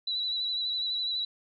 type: tone with vibrato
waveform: sine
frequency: 3943 Hz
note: B7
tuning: 4 cents flat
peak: -28 dBFS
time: 0.07-1.25 s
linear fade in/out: 5 ms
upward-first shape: sine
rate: 12 Hz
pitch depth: 32 cents each way
effects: none